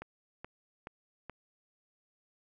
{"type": "click train", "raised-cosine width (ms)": 0.5, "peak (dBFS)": -27, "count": 4, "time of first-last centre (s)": [0.02, 1.297], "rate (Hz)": 2.35, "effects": []}